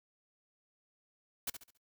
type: noise with echo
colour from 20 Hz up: white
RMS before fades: -36 dBFS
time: 1.47-1.5 s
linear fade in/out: 5 ms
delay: 69 ms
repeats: 4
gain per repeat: -9 dB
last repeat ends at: 1.776 s
effects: noise-tail reverb RT60 0.1 s tail -24 dB re dry